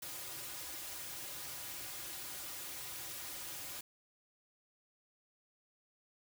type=noise with comb filter; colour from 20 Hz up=white; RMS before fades=-45 dBFS; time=0.02-3.81 s; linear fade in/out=5 ms; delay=4.5 ms; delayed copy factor=-0.95; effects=none